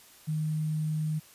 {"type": "tone with sample-and-hold", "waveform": "sine", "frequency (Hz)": 155, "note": "D#3", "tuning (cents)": -6, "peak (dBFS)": -27, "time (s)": [0.27, 1.2], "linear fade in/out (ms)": 20, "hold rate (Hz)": 8820, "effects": ["white hiss -55 dBFS RMS until 1.34 s", "resampled to 32000 Hz"]}